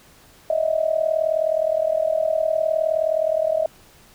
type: tone with amplitude modulation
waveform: sine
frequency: 636 Hz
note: D#5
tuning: 38 cents sharp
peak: -14 dBFS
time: 0.5-3.66 s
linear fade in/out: 2 ms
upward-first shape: sine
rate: 39.4 Hz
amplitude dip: 85%
effects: pink hiss -51 dBFS RMS until 4.14 s